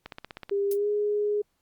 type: click train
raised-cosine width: 0.3 ms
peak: -22 dBFS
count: 8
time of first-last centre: 0.06-0.495 s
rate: 16.1 Hz
type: tone with pitch glide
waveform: sine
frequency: 400.5 to 415.6 Hz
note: G4 to G#4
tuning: +37 to +1 cents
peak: -23 dBFS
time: 0.51-1.42 s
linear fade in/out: 10 ms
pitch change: +64 cents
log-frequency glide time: 0.72-0.88 s
type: noise with exponential decay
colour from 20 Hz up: violet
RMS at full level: -29 dBFS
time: 0.71-0.78 s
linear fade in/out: 5 ms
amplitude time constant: 15 ms
effects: pink hiss -74 dBFS RMS until 1.61 s + Opus 48 kbps